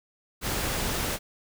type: noise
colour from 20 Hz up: pink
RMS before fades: -29 dBFS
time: 0.41-1.19 s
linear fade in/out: 50 ms
effects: none